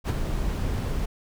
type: noise with ADSR envelope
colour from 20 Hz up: brown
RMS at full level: -21 dBFS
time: 0.04-1.06 s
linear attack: 51 ms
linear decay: 27 ms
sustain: -6 dB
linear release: 11 ms
effects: none